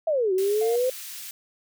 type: exponential two-way sweep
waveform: sine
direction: down then up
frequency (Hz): 669 to 367.3 to 521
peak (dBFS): -20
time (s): 0.07-0.9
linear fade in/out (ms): 5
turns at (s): 0.33
type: high-pass noise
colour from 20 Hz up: white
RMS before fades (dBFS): -38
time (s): 0.38-1.31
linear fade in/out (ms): 2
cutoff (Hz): 2100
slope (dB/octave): 12
type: tone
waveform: triangle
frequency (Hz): 704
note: F5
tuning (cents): +14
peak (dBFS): -30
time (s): 0.61-0.76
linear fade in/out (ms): 5
effects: none